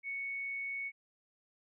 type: tone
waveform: sine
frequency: 2219 Hz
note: C#7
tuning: 1 cent sharp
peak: -36 dBFS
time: 0.03-0.92 s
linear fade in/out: 50 ms
effects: none